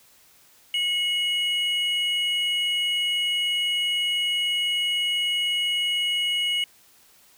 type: tone pair together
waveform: triangle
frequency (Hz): 2184 / 2910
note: C#7 / F#7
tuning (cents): -26 / -29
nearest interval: perfect fourth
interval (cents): 497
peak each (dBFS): -28 / -21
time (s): 0.74-6.64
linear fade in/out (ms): 2
effects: white hiss -56 dBFS RMS until 7.37 s